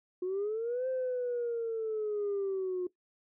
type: linear two-way sweep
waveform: sine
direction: up then down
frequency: 357.4 to 522 to 357.4 Hz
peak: -29 dBFS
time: 0.22-2.87 s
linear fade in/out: 5 ms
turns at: 0.88 s
effects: noise-tail reverb RT60 0.1 s tail -17 dB re dry + tanh soft clip ceiling -27 dBFS